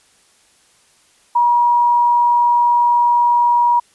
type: tone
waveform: sine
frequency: 958 Hz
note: A#5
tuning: 47 cents sharp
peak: -10 dBFS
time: 1.35-3.8 s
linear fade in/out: 10 ms
effects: white hiss -54 dBFS RMS until 3.94 s + resampled to 24000 Hz